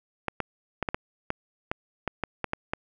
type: clicks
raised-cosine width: 0.5 ms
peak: -12 dBFS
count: 12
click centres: 0.283 / 0.403 / 0.827 / 0.888 / 0.945 / 1.304 / 1.715 / 2.077 / 2.237 / 2.443 / 2.534 / 2.735 s
effects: none